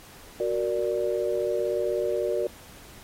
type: chord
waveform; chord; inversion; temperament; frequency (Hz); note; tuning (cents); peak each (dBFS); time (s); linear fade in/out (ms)
sine; Gb augmented; none; equal; 370 / 466.2 / 587.3; Gb4 / Bb4 / D5; 0 / 0 / 0; -28 / -28 / -28; 0.4-2.47; 2
effects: pink hiss -49 dBFS RMS until 3.03 s + AAC 48 kbps